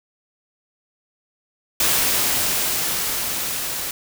white noise with level ramp, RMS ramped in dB -18 to -27 dBFS, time 1.8-3.91 s, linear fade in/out 2 ms, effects none

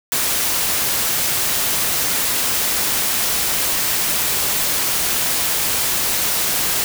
white noise, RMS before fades -19 dBFS, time 0.12-6.84 s, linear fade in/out 0 ms, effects none

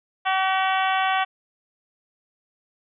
harmonic tone with a mistuned harmonic, 380 Hz, F#4, 46 cents sharp, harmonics 2 / 3 / 4 / 5 / 6 / 7 / 8 / 9, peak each -22 / -26 / -28 / -30 / -32 / -33 / -34 / -35 dBFS, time 0.25-1.25 s, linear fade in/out 20 ms, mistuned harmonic 7, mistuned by +34 cents, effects none

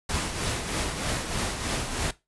pink noise with tremolo, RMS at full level -27 dBFS, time 0.09-2.11 s, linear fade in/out 5 ms, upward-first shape triangle, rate 3.2 Hz, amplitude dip 55%, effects noise-tail reverb RT60 0.2 s tail -17 dB re dry + resampled to 24000 Hz

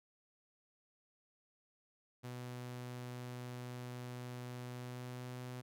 sawtooth tone with pitch glide, 123.8 to 125.17 Hz, B2 to B2, +5 to +24 cents, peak -40 dBFS, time 2.23-5.62 s, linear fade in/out 20 ms, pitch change +19 cents, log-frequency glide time 4.7-5.33 s, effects none

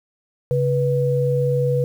sine tone pair together, 137.4 / 489.6 Hz, C#3 / B4, -15 / -15 cents, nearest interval octave + minor seventh, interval 2200 cents, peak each -19 dBFS, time 0.51-1.84 s, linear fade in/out 0 ms, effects 8-bit

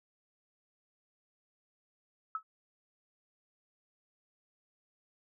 sine tone with exponential decay, 1296 Hz, E6, 30 cents flat, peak -29 dBFS, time 2.35-2.43 s, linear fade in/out 2 ms, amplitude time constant 17 ms, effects none

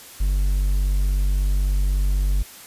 triangle tone, 48.14 Hz, G1, 31 cents flat, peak -15 dBFS, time 0.2-2.43 s, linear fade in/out 10 ms, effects white hiss -42 dBFS RMS until 2.66 s + resampled to 32000 Hz

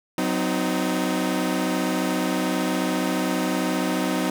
sawtooth chord, C diminished, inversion second, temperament equal with one note detuned, 185 / 256.2 / 311.1 Hz, Gb3 / C4 / Eb4, 0 / -36 / 0 cents, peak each -23 / -22 / -22 dBFS, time 0.18-4.3 s, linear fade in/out 2 ms, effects none

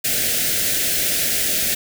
white band-stop noise, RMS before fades -20 dBFS, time 0.04-1.75 s, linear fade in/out 10 ms, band 690 to 1500 Hz, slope 48 dB/octave, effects none

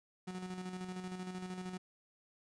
35% pulse tone with tremolo, 183.7 Hz, F#3, 12 cents flat, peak -38 dBFS, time 0.27-1.78 s, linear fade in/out 10 ms, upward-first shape square, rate 13 Hz, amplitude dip 45%, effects resampled to 22050 Hz

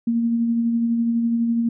sine tone with tremolo, 232.5 Hz, A#3, 4 cents flat, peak -16 dBFS, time 0.07-1.69 s, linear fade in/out 5 ms, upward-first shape sine, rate 12 Hz, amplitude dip 30%, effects none

